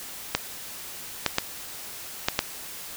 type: clicks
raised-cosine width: 0.2 ms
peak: -3 dBFS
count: 5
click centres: 0.35 / 1.263 / 1.384 / 2.285 / 2.391 s
effects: white hiss -39 dBFS RMS until 2.96 s